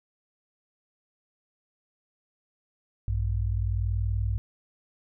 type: tone pair together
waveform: sine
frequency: 58.56 / 99.2 Hz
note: A#1 / G2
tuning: +9 / +21 cents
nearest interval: major sixth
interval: 912 cents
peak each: -27 dBFS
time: 3.08-4.38 s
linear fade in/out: 0 ms
effects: none